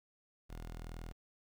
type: tone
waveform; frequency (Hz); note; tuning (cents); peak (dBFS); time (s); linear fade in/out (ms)
sawtooth; 40.92; E1; -12; -40; 0.49-1.13; 20
effects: 11-bit